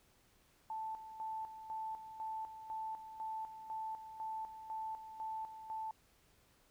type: tone with tremolo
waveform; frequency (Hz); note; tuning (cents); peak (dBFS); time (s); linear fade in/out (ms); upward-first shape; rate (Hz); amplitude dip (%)
sine; 880; A5; 0; -39; 0.7-5.91; 2; square; 2; 65
effects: pink hiss -70 dBFS RMS until 6.7 s